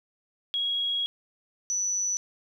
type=tone pair in turn; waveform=sine; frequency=3309 / 5947 Hz; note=G#7 / F#8; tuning=-7 / +8 cents; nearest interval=minor seventh; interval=1015 cents; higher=second; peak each=-25 dBFS; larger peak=neither; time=0.54-1.06 / 1.7-2.17 s; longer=first; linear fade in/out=0 ms; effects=10-bit